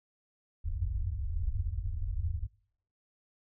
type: low-pass noise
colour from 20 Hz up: white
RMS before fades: -33 dBFS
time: 0.64-2.47 s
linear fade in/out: 10 ms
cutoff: 100 Hz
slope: 96 dB/octave
effects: noise-tail reverb RT60 0.7 s tail -26 dB re dry